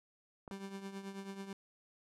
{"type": "clicks", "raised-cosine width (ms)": 1, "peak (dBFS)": -33, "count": 2, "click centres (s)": [0.478, 0.512]}
{"type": "tone with tremolo", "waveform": "30% pulse", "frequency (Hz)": 195.8, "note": "G3", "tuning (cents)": -2, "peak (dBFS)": -38, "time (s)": [0.51, 1.53], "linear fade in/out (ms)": 2, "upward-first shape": "triangle", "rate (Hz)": 9.2, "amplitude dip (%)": 70}
{"effects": ["low-pass 10000 Hz 12 dB/octave"]}